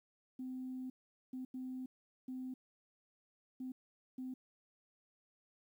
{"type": "tone bursts at uneven times", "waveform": "sine", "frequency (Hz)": 256.9, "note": "C4", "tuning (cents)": -32, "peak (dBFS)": -40, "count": 6, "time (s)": [[0.39, 0.9], [1.33, 1.45], [1.54, 1.86], [2.28, 2.54], [3.6, 3.72], [4.18, 4.34]], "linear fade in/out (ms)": 5, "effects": ["tanh soft clip ceiling -36 dBFS", "12-bit"]}